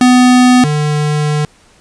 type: tone pair in turn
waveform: square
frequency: 250 / 149.75 Hz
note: B3 / D3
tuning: +21 / +34 cents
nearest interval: major sixth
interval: 887 cents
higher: first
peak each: -5 / -12 dBFS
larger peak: first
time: 0.01-0.64 / 0.64-1.45 s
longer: second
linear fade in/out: 2 ms
effects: pink hiss -47 dBFS RMS until 1.8 s + resampled to 22050 Hz